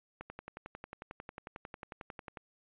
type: click train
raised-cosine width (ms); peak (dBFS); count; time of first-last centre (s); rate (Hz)
0.5; -28; 25; 0.21-2.372; 11.1
effects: resampled to 8000 Hz